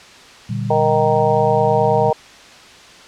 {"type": "chord", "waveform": "sine", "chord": "G minor", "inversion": "first", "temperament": "just", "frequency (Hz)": [117.6, 147, 196], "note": ["Bb2", "D3", "G3"], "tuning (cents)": [16, 2, 0], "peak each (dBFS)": [-22, -26, -25], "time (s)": [0.49, 2.11], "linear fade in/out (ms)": 10}
{"type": "harmonic tone", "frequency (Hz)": 155.56, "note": "D#3", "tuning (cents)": 0, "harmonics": [3, 4, 5, 6], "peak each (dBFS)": [-17, -18, -19, -20], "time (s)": [0.7, 2.13], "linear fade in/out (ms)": 5}
{"effects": ["white hiss -41 dBFS RMS until 3.07 s", "low-pass 5000 Hz 12 dB/octave"]}